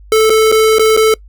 square tone with dropouts, 438.5 Hz, A4, 6 cents flat, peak -7 dBFS, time 0.12-1.14 s, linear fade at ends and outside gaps 2 ms, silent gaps 0.297-0.302 / 0.517-0.523 / 0.785-0.794 / 0.966-0.973 s, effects noise-tail reverb RT60 0.1 s tail -24 dB re dry + added 50 Hz sine -35 dBFS peak until 1.28 s

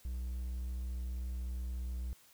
triangle tone, 61.74 Hz, B1, in tune, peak -34 dBFS, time 0.05-2.13 s, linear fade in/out 0 ms, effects white hiss -63 dBFS RMS until 2.33 s

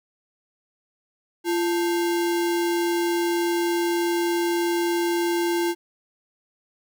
sine tone with sample-and-hold, 343.3 Hz, F4, 30 cents flat, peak -20 dBFS, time 1.44-5.75 s, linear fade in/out 50 ms, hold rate 1225 Hz, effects none

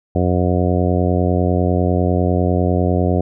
harmonic tone, 90 Hz, F#2, 47 cents flat, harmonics 1 / 2 / 3 / 4 / 5 / 6 / 7 / 8, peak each -17 / -20 / -22 / -23 / -24 / -25 / -25 / -26 dBFS, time 0.15-3.21 s, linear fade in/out 5 ms, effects none

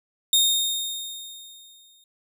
sawtooth tone with exponential decay, 3685 Hz, A#7, 21 cents flat, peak -12 dBFS, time 0.33-2.04 s, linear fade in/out 2 ms, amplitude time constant 370 ms, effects none

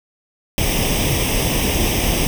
pink noise with comb filter, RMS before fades -18 dBFS, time 0.58-2.27 s, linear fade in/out 0 ms, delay 0.35 ms, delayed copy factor +0.75, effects none

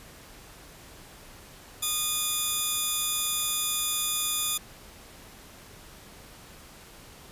5% pulse tone pair together, 1230 / 3481 Hz, D#6 / A7, -20 / -19 cents, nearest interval octave + tritone, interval 1801 cents, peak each -19 dBFS, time 1.82-4.58 s, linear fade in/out 10 ms, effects pink hiss -49 dBFS RMS until 7.31 s + resampled to 32000 Hz

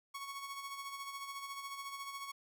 sawtooth tone with tremolo, 1108.7 Hz, C#6, in tune, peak -37 dBFS, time 0.14-2.32 s, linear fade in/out 10 ms, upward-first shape sine, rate 14 Hz, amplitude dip 50%, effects none

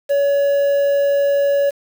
triangle tone with quantisation, 564 Hz, C#5, 30 cents sharp, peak -11 dBFS, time 0.09-1.71 s, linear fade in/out 20 ms, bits 6, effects none

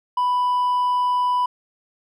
sine tone with hard clipping, 990 Hz, B5, 4 cents sharp, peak -18 dBFS, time 0.17-1.46 s, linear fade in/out 5 ms, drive 2 dB, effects none

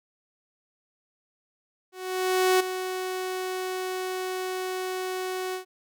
sawtooth tone with ADSR envelope, 371.2 Hz, F#4, 6 cents sharp, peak -14 dBFS, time 1.92-5.65 s, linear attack 680 ms, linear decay 10 ms, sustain -11 dB, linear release 110 ms, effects none

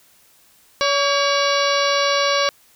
harmonic tone with a mistuned harmonic, 566 Hz, C#5, 36 cents sharp, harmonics 1 / 2 / 3 / 4 / 5 / 6 / 7 / 8 / 9 / 10, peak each -20 / -21 / -26 / -26 / -28 / -30 / -26 / -28 / -32 / -30 dBFS, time 0.81-2.49 s, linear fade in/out 0 ms, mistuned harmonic 3, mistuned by -76 cents, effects white hiss -54 dBFS RMS until 2.75 s

